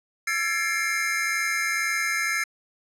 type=tone cluster; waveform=square; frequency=1343 / 1673 / 1755 / 2126 / 2321 Hz; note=E6 / G#6 / A6 / C7 / D7; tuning=+32 / +12 / -5 / +27 / -21 cents; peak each=-33 / -32 / -32 / -27 / -34 dBFS; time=0.27-2.44 s; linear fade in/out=5 ms; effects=low-pass 12000 Hz 12 dB/octave